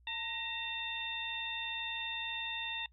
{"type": "harmonic tone with a mistuned harmonic", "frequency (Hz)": 903, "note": "A5", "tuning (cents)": 45, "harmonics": [1, 2, 3, 4], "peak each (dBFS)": [-45, -44, -41, -40], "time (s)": [0.07, 2.86], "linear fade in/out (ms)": 2, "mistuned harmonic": 2, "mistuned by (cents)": 66, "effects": ["noise-tail reverb RT60 0.1 s tail -23 dB re dry", "added 60 Hz sine -61 dBFS peak until 2.92 s"]}